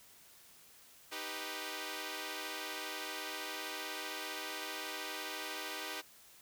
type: chord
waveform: 5% pulse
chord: Eb augmented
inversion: none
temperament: equal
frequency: 311.1 / 392 / 493.9 Hz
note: Eb4 / G4 / B4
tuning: 0 / 0 / 0 cents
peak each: -33 dBFS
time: 1.11-6.02 s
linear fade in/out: 20 ms
effects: white hiss -60 dBFS RMS until 6.41 s